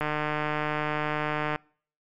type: click train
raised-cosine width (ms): 0.5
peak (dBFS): -13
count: 235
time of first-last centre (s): 0.01-1.56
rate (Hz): 151
effects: noise-tail reverb RT60 0.5 s tail -26 dB re dry + MP3 96 kbps